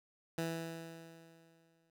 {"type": "tone with exponential decay", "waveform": "15% pulse", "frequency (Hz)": 164.81, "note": "E3", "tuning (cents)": 0, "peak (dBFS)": -28, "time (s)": [0.38, 1.9], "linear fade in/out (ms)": 2, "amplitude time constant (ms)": 330, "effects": []}